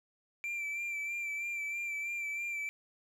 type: tone with vibrato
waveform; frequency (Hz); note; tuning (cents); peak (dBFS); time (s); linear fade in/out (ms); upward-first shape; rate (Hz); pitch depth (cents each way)
triangle; 2349; D7; 0; -33; 0.44-2.69; 0; sine; 3.1; 31
effects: none